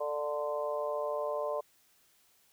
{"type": "harmonic tone with a mistuned harmonic", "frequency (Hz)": 147.9, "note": "D3", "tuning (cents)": 13, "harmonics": [3, 4, 5, 6, 7], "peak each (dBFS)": [-38, -33, -44, -45, -39], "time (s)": [0, 1.61], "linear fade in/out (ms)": 10, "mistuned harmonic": 5, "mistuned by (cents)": -30, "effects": ["white hiss -67 dBFS RMS until 2.52 s"]}